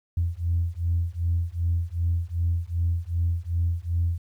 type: beating tone pair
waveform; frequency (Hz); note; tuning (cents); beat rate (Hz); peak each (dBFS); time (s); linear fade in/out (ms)
sine; 84 / 86.6; E2 / F2; +33 / -14; 2.6; -25; 0.17-4.18; 5
effects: tanh soft clip ceiling -15 dBFS + 10-bit